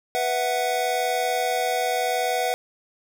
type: chord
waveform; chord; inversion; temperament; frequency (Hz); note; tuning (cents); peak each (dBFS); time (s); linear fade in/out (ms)
square; B suspended fourth; none; equal; 493.9 / 659.3 / 740; B4 / E5 / F#5; 0 / 0 / 0; -28 / -29 / -25; 0.15-2.54; 0
effects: none